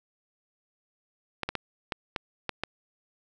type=clicks; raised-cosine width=0.3 ms; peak=-13 dBFS; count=7; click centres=1.433 / 1.49 / 1.553 / 1.922 / 2.162 / 2.493 / 2.636 s; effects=none